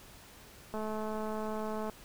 click train, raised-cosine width 1 ms, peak -25 dBFS, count 251, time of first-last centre 0.74-1.897 s, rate 216 Hz, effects pink hiss -54 dBFS RMS until 2.04 s

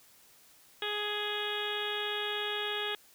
harmonic tone with a mistuned harmonic, 416.9 Hz, G#4, 7 cents sharp, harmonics 1 / 2 / 3 / 4 / 5 / 6 / 7 / 8 / 9, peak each -38 / -42 / -43 / -39 / -45 / -43 / -42 / -37 / -43 dBFS, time 0.82-2.95 s, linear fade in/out 2 ms, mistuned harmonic 9, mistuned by -17 cents, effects white hiss -60 dBFS RMS until 3.14 s

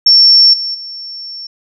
sine tone with level steps, 5440 Hz, F8, 46 cents flat, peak -3 / -16 / -24 dBFS, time 0.06-1.47 s, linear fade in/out 5 ms, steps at 0.53 / 0.74 s, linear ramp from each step 10 ms, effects none

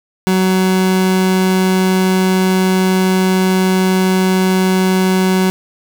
30% pulse tone, 187 Hz, F#3, 19 cents sharp, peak -8 dBFS, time 0.27-5.5 s, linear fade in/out 0 ms, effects 7-bit

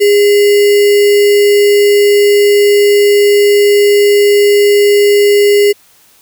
sine tone with sample-and-hold, 409.1 Hz, G#4, 26 cents flat, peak -4 dBFS, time 0-5.73 s, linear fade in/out 20 ms, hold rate 2450 Hz, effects white hiss -46 dBFS RMS until 6.21 s

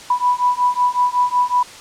sine beating tone pair, 984 / 989.4 Hz, B5 / B5, -7 / +3 cents, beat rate 5.4 Hz, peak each -17 dBFS, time 0.1-1.63 s, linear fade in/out 5 ms, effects white hiss -37 dBFS RMS until 1.8 s + low-pass 7000 Hz 12 dB/octave

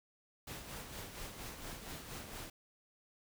pink noise with tremolo, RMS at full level -45 dBFS, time 0.47-2.5 s, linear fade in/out 5 ms, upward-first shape sine, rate 4.3 Hz, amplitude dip 50%, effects none

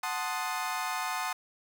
30% pulse chord, F# diminished seventh, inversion none, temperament equal, 740 / 880 / 1046.5 / 1244.5 Hz, F#5 / A5 / C6 / Eb6, 0 / 0 / 0 / 0 cents, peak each -34 dBFS, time 0.03-1.33 s, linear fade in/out 5 ms, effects none

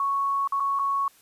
sine tone with dropouts, 1108.7 Hz, C#6, in tune, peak -22 dBFS, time 0-1.08 s, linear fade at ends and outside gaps 2 ms, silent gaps 0.475-0.522 / 0.599-0.603 / 0.79-0.794 s, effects white hiss -57 dBFS RMS until 1.21 s + resampled to 32000 Hz

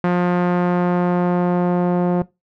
sawtooth tone with low-pass filter sweep, 177.4 Hz, F3, 27 cents sharp, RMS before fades -17 dBFS, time 0.04-2.22 s, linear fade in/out 2 ms, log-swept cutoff 1600 to 740 Hz, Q 0.98, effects noise-tail reverb RT60 0.2 s tail -19 dB re dry

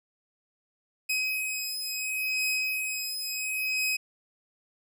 sawtooth beating tone pair, 2531 / 2531.72 Hz, D#7 / D#7, +29 / +29 cents, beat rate 0.72 Hz, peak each -28 dBFS, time 1.09-3.97 s, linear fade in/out 10 ms, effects none

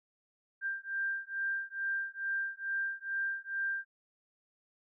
sine beating tone pair, 1584 / 1586.3 Hz, G6 / G6, +18 / +20 cents, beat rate 2.3 Hz, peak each -36 / -36 dBFS, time 0.61-3.85 s, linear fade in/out 50 ms, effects none

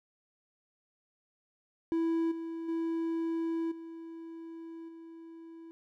triangle tone with level steps, 329.6 Hz, E4, in tune, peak -25 / -34 / -28 / -40 / -44 dBFS, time 1.92-5.71 s, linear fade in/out 0 ms, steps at 2.31 / 2.68 / 3.71 / 4.88 s, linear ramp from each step 10 ms, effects none

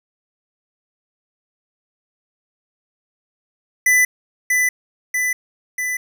square tone with echo, 1996 Hz, B6, 18 cents sharp, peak -12 dBFS, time 3.86-4.05 s, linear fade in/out 5 ms, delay 640 ms, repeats 3, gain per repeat -3 dB, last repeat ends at 5.97 s, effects none

